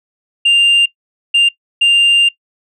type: tone bursts at uneven times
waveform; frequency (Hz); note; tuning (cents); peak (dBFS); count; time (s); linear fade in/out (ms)
sine; 2794; F7; 0; -4; 3; 0.45-0.86 / 1.34-1.49 / 1.81-2.29; 10
effects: noise-tail reverb RT60 0.1 s tail -22 dB re dry + tanh soft clip ceiling -6 dBFS